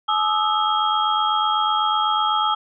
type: tone cluster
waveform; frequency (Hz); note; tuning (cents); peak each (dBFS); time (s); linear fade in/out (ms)
sine; 854 / 1222 / 1310 / 3250; G#5 / D#6 / E6 / G#7; +48 / -32 / -11 / -38; -22 / -25 / -21 / -25; 0.08-2.55; 10
effects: none